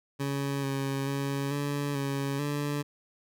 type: tone with pitch steps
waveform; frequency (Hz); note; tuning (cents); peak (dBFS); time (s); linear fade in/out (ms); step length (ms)
20% pulse; 139.5 / 136.9 / 139.1 / 143.4 / 138.7 / 145.3; C#3 / C#3 / C#3 / D3 / C#3 / D3; +11 / -21 / +6 / -41 / +1 / -18; -24; 0.19-2.83; 20; 440
effects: none